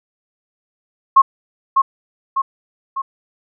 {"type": "tone with echo", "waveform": "sine", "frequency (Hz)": 1080, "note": "C#6", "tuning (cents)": -45, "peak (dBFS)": -4, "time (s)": [1.16, 1.22], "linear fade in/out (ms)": 10, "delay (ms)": 600, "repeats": 3, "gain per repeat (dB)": -5, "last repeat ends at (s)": 3.02, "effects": []}